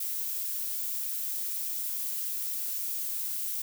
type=noise; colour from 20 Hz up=violet; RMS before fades=-33 dBFS; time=0-3.62 s; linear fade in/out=5 ms; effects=none